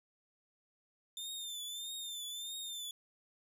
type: tone with vibrato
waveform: sawtooth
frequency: 3583 Hz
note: A7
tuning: 31 cents sharp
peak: -38 dBFS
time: 1.17-2.91 s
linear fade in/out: 2 ms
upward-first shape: triangle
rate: 1.6 Hz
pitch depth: 77 cents each way
effects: none